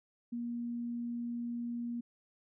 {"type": "tone", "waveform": "sine", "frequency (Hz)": 237.5, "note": "A#3", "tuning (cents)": 33, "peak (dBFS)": -35, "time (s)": [0.32, 2.01], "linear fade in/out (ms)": 10, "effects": []}